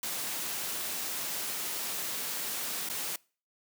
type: noise with dropouts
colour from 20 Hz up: white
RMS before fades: -35 dBFS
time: 0.03-3.16 s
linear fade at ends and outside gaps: 2 ms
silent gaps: 2.889-2.898 s
effects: noise-tail reverb RT60 0.4 s tail -25 dB re dry + high-pass 150 Hz 12 dB/octave